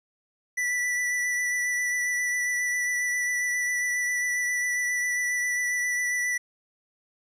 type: tone with vibrato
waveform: square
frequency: 1969 Hz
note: B6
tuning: 6 cents flat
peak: -25 dBFS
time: 0.57-6.38 s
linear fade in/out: 10 ms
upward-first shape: sine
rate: 7.4 Hz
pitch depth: 14 cents each way
effects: low-pass 11000 Hz 12 dB/octave + 10-bit